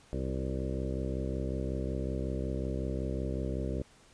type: harmonic tone with a mistuned harmonic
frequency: 65.41 Hz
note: C2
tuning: in tune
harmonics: 1 / 2 / 3 / 4 / 5 / 6 / 7 / 8 / 9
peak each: -35 / -38 / -40 / -41 / -42 / -43 / -43 / -44 / -45 dBFS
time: 0.13-3.82 s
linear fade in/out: 0 ms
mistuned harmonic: 6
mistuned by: -39 cents
effects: pink hiss -60 dBFS RMS until 4.13 s + resampled to 22050 Hz